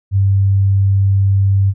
sine tone, 98 Hz, G2, in tune, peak -9 dBFS, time 0.11-1.74 s, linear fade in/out 50 ms, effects none

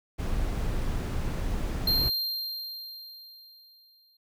brown noise, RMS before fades -29 dBFS, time 0.18-2.1 s, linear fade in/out 20 ms
square tone with exponential decay, 4186 Hz, C8, in tune, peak -22 dBFS, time 1.87-4.17 s, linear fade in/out 5 ms, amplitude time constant 500 ms
effects none

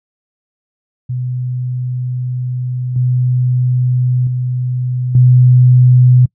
sine tone with level steps, 125.5 Hz, B2, 28 cents sharp, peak -16 / -10 / -14 / -4 dBFS, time 1.09-6.26 s, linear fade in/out 10 ms, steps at 2.96 / 4.27 / 5.15 s, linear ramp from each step 2 ms, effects noise-tail reverb RT60 0.1 s tail -25 dB re dry

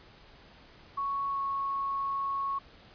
sine tone with pitch glide, 1110 to 1102.3 Hz, C#6 to C#6, +2 to -10 cents, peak -29 dBFS, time 0.97-2.59 s, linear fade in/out 10 ms, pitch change -12 cents, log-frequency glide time 1.28-1.39 s, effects pink hiss -55 dBFS RMS until 2.94 s + resampled to 11025 Hz

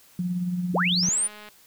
sine tone with tremolo, 178.6 Hz, F3, 39 cents sharp, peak -22 dBFS, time 0.19-1.09 s, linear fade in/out 2 ms, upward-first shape triangle, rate 18 Hz, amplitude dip 50%
sine linear sweep, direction up, 69.3 to 9760 Hz, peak -21 dBFS, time 0.73-1.28 s, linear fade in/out 20 ms
click train, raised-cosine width 0.3 ms, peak -28 dBFS, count 97, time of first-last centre 1.03-1.487 s, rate 210 Hz
effects white hiss -55 dBFS RMS until 1.66 s

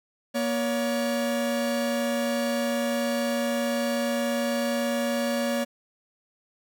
45% pulse tone pair together, 237.8 / 564.6 Hz, A#3 / C#5, +35 / +32 cents, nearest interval octave + minor third, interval 1497 cents, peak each -27 dBFS, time 0.34-5.65 s, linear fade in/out 20 ms, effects none

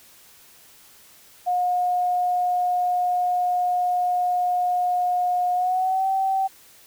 sine tone with pitch glide, 719 to 770.6 Hz, F#5 to G5, -50 to -30 cents, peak -19 dBFS, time 1.46-6.48 s, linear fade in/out 20 ms, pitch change +120 cents, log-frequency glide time 5.54-6.07 s, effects white hiss -51 dBFS RMS until 6.86 s

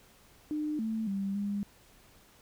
sine tone with pitch steps, 302.6 / 221.4 / 196.5 / 202.6 Hz, D#4 / A3 / G3 / G#3, -48 / +11 / +4 / -43 cents, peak -30 dBFS, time 0.51-1.63 s, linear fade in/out 0 ms, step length 280 ms, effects pink hiss -60 dBFS RMS until 2.41 s

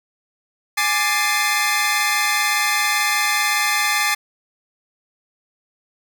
sawtooth tone cluster, 831 / 1182 / 1764 / 2091 / 2518 Hz, G#5 / D6 / A6 / C7 / D#7, +1 / +11 / +4 / -2 / +20 cents, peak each -21 / -20 / -20 / -18 / -23 dBFS, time 0.77-4.15 s, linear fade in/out 10 ms, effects none

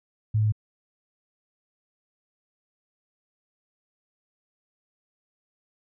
sine tone with pitch steps, 108.1 / 107.48 / 106.86 Hz, A2 / A2 / G#2, -30 / -40 / +50 cents, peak -19 dBFS, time 0.34-0.523 s, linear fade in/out 10 ms, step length 61 ms, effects none

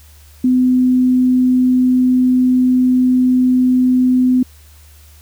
sine tone, 253.4 Hz, B3, 45 cents sharp, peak -9 dBFS, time 0.44-4.43 s, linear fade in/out 5 ms, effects added 75 Hz sine -41 dBFS peak until 5.21 s + white hiss -48 dBFS RMS until 5.21 s

